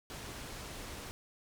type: low-pass noise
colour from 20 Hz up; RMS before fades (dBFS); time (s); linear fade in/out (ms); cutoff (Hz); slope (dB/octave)
pink; -45; 0.1-1.11; 0; 11000; 12
effects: none